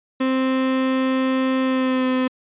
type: tone with pitch glide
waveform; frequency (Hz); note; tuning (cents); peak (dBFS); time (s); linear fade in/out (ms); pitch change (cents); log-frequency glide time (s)
35% pulse; 261.6 to 256.8; C4 to C4; 0 to -32; -16; 0.2-2.28; 10; -32; 1.61-2.08
effects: resampled to 8000 Hz